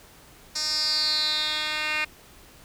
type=tone with band-pass filter sweep; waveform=10% pulse; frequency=305.9 Hz; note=D#4; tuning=29 cents flat; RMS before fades=-26 dBFS; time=0.55-2.05 s; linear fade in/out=10 ms; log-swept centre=5800 to 2600 Hz; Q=6.8; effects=pink hiss -51 dBFS RMS until 2.64 s